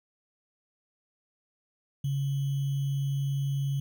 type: tone with sample-and-hold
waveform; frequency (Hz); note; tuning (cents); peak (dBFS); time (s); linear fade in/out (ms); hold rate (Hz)
sine; 138.59; C#3; 0; -26; 2.04-3.8; 5; 3150
effects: none